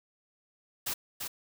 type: noise with echo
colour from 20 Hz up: white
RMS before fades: -33 dBFS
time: 0.86-0.94 s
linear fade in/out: 10 ms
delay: 340 ms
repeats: 1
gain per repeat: -4 dB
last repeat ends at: 1.28 s
effects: none